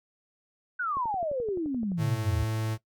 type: exponential sweep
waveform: sine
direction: down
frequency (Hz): 1523 to 71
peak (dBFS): -27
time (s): 0.79-2.44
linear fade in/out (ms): 10
type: click train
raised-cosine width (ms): 2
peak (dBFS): -29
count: 12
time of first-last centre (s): 0.97-1.918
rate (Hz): 11.6
type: tone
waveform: 45% pulse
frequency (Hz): 110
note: A2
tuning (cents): 0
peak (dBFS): -28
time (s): 1.97-2.78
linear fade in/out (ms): 50
effects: noise-tail reverb RT60 0.1 s tail -18 dB re dry